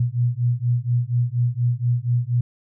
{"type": "beating tone pair", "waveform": "sine", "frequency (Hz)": [119.2, 123.4], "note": ["A#2", "B2"], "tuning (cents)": [39, -1], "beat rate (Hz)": 4.2, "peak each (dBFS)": -21, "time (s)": [0, 2.41], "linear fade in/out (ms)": 5, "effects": []}